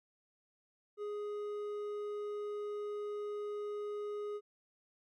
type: tone with hard clipping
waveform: triangle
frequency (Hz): 415.3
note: G#4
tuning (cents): 0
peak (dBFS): -39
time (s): 0.97-4.41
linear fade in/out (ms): 50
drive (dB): 9
effects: none